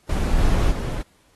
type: noise with level steps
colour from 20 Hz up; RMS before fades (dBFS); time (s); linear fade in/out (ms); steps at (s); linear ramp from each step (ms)
brown; -20 / -18 / -24; 0.09-1.02; 5; 0.38 / 0.71; 2
effects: pink hiss -60 dBFS RMS until 1.35 s + AAC 32 kbps